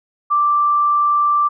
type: tone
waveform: sine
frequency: 1174.7 Hz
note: D6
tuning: in tune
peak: -12 dBFS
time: 0.3-1.49 s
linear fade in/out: 20 ms
effects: none